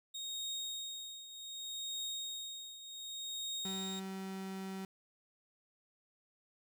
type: tone with tremolo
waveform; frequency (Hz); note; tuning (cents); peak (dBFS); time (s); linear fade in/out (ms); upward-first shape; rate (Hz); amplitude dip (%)
30% pulse; 3729; A#7; 0; -35; 0.14-4; 10; triangle; 0.66; 75
type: tone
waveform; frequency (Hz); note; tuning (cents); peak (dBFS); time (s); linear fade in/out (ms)
35% pulse; 191.3; G3; -42; -39; 3.65-4.85; 2
effects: none